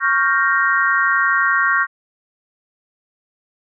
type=chord; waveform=sine; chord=G half-diminished seventh; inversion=second; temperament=equal; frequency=1108.7 / 1396.9 / 1568 / 1864.7 Hz; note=Db6 / F6 / G6 / Bb6; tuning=0 / 0 / 0 / 0 cents; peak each=-19 dBFS; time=0-1.87 s; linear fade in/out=50 ms; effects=none